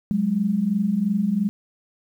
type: tone pair together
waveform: sine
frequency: 184.9 / 207.8 Hz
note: F#3 / G#3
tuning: -1 / +1 cents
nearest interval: major second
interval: 202 cents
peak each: -24 / -20 dBFS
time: 0.11-1.49 s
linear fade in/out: 0 ms
effects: 9-bit